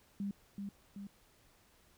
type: tone with echo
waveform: sine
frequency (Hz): 200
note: G3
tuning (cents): +35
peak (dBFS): -35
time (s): 0.2-0.31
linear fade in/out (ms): 2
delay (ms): 380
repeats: 2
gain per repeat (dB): -4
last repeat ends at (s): 1.07
effects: pink hiss -67 dBFS RMS until 1.97 s